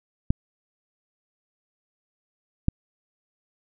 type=clicks; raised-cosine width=5 ms; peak=-7 dBFS; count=2; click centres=0.305 / 2.684 s; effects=none